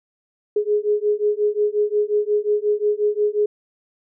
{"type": "beating tone pair", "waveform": "sine", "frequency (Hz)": [415.3, 420.9], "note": ["G#4", "G#4"], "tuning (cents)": [0, 23], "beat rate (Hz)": 5.6, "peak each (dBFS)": -20, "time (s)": [0.56, 3.46], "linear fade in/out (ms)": 5, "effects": []}